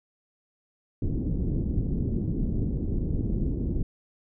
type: low-pass noise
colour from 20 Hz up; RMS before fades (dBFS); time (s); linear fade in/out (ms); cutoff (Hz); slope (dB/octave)
pink; -27; 1.02-3.83; 5; 320; 24
effects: none